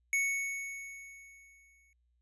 square tone with exponential decay, 2217 Hz, C#7, in tune, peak -27 dBFS, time 0.13-1.93 s, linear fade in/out 1 ms, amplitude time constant 390 ms, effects added 60 Hz sine -70 dBFS peak until 2.21 s + resampled to 24000 Hz

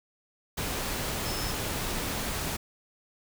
sine tone in noise, 5240 Hz, E8, 11 cents flat, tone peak -38 dBFS, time 1.25-1.52 s, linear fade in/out 10 ms, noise pink, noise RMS -32 dBFS, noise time 0.57-2.57 s, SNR -9 dB, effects none

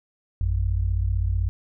sine tone pair together, 54.66 / 90.4 Hz, A1 / F#2, -11 / -40 cents, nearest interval major sixth, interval 871 cents, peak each -23 dBFS, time 0.41-1.49 s, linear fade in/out 0 ms, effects none

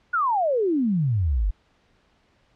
sine exponential sweep, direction down, 1480 to 43.65 Hz, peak -19 dBFS, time 0.13-1.51 s, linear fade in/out 10 ms, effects pink hiss -63 dBFS RMS until 2.55 s + low-pass 4000 Hz 12 dB/octave

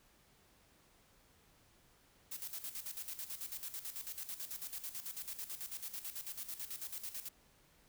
blue noise with tremolo, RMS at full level -43 dBFS, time 2.31-7.29 s, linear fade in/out 10 ms, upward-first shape square, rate 9.1 Hz, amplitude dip 70%, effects pink hiss -68 dBFS RMS until 7.88 s

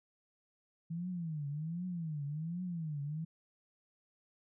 sine tone with vibrato, 161.1 Hz, E3, 39 cents flat, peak -36 dBFS, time 0.9-3.25 s, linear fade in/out 10 ms, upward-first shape triangle, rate 1.3 Hz, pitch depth 240 cents each way, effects none

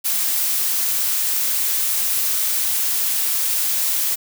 blue noise, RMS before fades -20 dBFS, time 0.04-4.16 s, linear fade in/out 20 ms, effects none

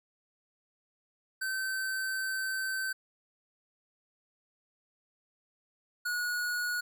square tone pair in turn, 1541 / 1455.7 Hz, G6 / F#6, -30 / -29 cents, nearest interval minor second, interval 99 cents, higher first, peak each -32 / -31 dBFS, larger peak second, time 1.41-2.93 / 6.05-6.81 s, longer first, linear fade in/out 10 ms, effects none

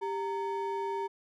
triangle ring-modulated tone, 659.3 Hz, E5, in tune, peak -26 dBFS, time 0.01-1.08 s, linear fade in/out 20 ms, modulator 265 Hz, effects none

